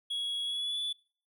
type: tone with pitch glide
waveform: triangle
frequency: 3337 to 3455 Hz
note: G#7 to A7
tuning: +8 to -32 cents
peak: -30 dBFS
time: 0.1-0.93 s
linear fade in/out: 10 ms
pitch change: +60 cents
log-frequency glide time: 0.44-0.8 s
effects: noise-tail reverb RT60 0.5 s tail -24 dB re dry